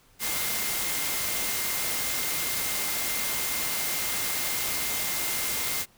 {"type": "tone in noise", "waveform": "sine", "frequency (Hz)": 2102, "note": "C7", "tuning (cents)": 7, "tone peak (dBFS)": -38, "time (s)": [0.19, 5.86], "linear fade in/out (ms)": 50, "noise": "white", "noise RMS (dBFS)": -29, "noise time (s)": [0.19, 5.86], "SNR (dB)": -12, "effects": ["pink hiss -60 dBFS RMS until 5.97 s"]}